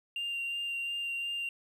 triangle tone with vibrato, 2783 Hz, F7, 7 cents flat, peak -30 dBFS, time 0.16-1.49 s, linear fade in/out 2 ms, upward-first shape sine, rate 2.8 Hz, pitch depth 12 cents each way, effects tanh soft clip ceiling -28 dBFS

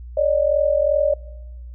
sine tone pair together, 563.3 / 606 Hz, C#5 / D#5, +28 / -46 cents, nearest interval minor second, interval 126 cents, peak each -18 dBFS, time 0.17-1.14 s, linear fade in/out 5 ms, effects noise-tail reverb RT60 1.0 s tail -22 dB re dry + added 60 Hz sine -33 dBFS peak until 1.74 s

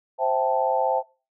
sine chord, A minor seventh, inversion first, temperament equal, 523.3 / 659.3 / 784 / 880 Hz, C5 / E5 / G5 / A5, 0 / 0 / 0 / 0 cents, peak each -25 dBFS, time 0.18-1.03 s, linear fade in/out 50 ms, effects noise-tail reverb RT60 0.3 s tail -20 dB re dry

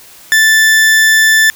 40% pulse tone, 1760 Hz, A6, in tune, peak -5 dBFS, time 0.32-1.5 s, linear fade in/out 0 ms, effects white hiss -38 dBFS RMS until 1.55 s

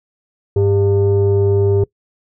sine tone pair together, 99.8 / 398.9 Hz, G2 / G4, +32 / +30 cents, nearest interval 2 octaves, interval 2398 cents, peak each -12 dBFS, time 0.56-1.84 s, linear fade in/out 5 ms, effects noise-tail reverb RT60 0.1 s tail -23 dB re dry + tanh soft clip ceiling -7 dBFS

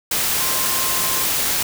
sine tone in noise, 1053 Hz, C6, 11 cents sharp, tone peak -29 dBFS, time 0.4-1.24 s, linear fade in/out 5 ms, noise white, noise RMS -20 dBFS, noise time 0.11-1.63 s, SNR -12 dB, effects none

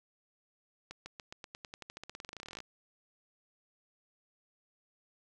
accelerating click train, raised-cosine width 0.2 ms, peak -27 dBFS, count 29, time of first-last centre 0.91-2.603 s, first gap 150 ms, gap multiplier 0.92, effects none

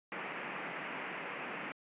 white band-pass noise, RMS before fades -42 dBFS, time 0.12-1.72 s, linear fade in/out 0 ms, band 150 to 2600 Hz, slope 48 dB/octave, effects resampled to 8000 Hz

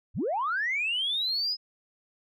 sine linear sweep, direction up, 44.09 to 5110 Hz, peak -25 dBFS, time 0.14-1.57 s, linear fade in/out 50 ms, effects tanh soft clip ceiling -21 dBFS

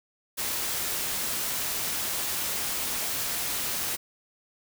white noise, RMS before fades -30 dBFS, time 0.37-3.97 s, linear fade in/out 20 ms, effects none

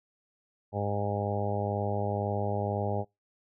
harmonic tone with a mistuned harmonic, 102 Hz, G#2, 31 cents flat, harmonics 1 / 2 / 3 / 4 / 5 / 6 / 7 / 8 / 9, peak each -32 / -37 / -43 / -37 / -37 / -36 / -40 / -36 / -49 dBFS, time 0.72-3.05 s, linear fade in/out 50 ms, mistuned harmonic 9, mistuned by -28 cents, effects noise-tail reverb RT60 0.2 s tail -25 dB re dry

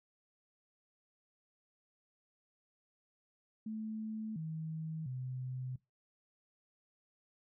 sine tone with pitch steps, 218.2 / 159 / 128.3 Hz, A3 / D#3 / C3, -14 / +38 / -34 cents, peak -38 dBFS, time 3.66-5.76 s, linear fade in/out 5 ms, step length 700 ms, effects noise-tail reverb RT60 0.2 s tail -21 dB re dry

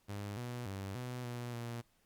sawtooth tone with pitch steps, 101.8 / 122 / 97.5 / 124.4 / 121.1 / 118.3 Hz, G#2 / B2 / G2 / B2 / B2 / A#2, -34 / -21 / -9 / +13 / -34 / +26 cents, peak -36 dBFS, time 0.08-1.82 s, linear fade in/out 20 ms, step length 290 ms, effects pink hiss -73 dBFS RMS until 2.05 s + Opus 48 kbps

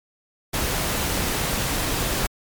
pink noise, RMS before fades -24 dBFS, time 0.53-2.27 s, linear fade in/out 10 ms, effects MP3 96 kbps

